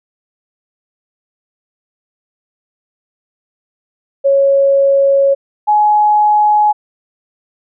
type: tone pair in turn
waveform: sine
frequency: 552 / 841.6 Hz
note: C#5 / G#5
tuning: -7 / +23 cents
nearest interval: perfect fifth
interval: 730 cents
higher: second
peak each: -7 dBFS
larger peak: neither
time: 4.24-5.35 / 5.67-6.73 s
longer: first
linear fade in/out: 20 ms
effects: none